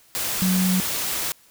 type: tone in noise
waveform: sine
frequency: 185 Hz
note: F#3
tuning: in tune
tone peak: -18 dBFS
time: 0.42-0.8 s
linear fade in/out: 0 ms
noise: white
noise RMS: -26 dBFS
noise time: 0.15-1.32 s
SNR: +5 dB
effects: white hiss -55 dBFS RMS until 1.5 s